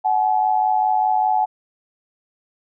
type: tone pair together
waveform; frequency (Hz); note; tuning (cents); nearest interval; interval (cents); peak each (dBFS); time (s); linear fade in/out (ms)
sine; 747 / 852; F#5 / G#5; +16 / +44; major second; 228; -18; 0.04-1.46; 20
effects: none